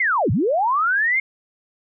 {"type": "linear two-way sweep", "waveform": "sine", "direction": "down then up", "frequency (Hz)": [2169, 83.8, 2169], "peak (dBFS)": -16, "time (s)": [0, 1.2], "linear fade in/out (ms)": 5, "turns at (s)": 0.31, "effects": []}